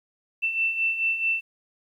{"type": "beating tone pair", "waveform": "sine", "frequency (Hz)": [2671, 2675.6], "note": ["E7", "E7"], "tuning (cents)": [22, 25], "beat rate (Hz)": 4.6, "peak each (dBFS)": [-30, -23], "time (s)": [0.42, 1.41], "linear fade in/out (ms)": 20, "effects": ["10-bit"]}